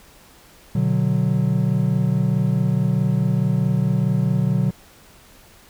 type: chord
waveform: triangle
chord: B minor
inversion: none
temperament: just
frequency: 123.47 / 148.16 / 185.21 Hz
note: B2 / D3 / F#3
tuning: 0 / +16 / +2 cents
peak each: -19 dBFS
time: 0.75-4.71 s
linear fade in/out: 5 ms
effects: pink hiss -49 dBFS RMS until 5.69 s